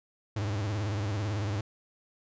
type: tone with vibrato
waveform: 45% pulse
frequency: 103.4 Hz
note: G#2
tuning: 7 cents flat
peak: -29 dBFS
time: 0.36-1.61 s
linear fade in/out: 5 ms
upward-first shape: sine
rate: 18 Hz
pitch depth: 130 cents each way
effects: resampled to 16000 Hz